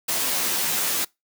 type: noise with comb filter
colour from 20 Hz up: white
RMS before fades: -24 dBFS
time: 0.08-1.05 s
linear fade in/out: 10 ms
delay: 12 ms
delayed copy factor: +0.7
effects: noise-tail reverb RT60 0.2 s tail -24 dB re dry + high-pass 150 Hz 12 dB/octave